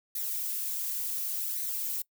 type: noise with flanger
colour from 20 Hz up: violet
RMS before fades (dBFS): -33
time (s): 0.15-2.02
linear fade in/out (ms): 5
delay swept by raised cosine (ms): 0.48 to 4.98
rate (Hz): 0.68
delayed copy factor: +0.55
effects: noise-tail reverb RT60 0.1 s tail -23 dB re dry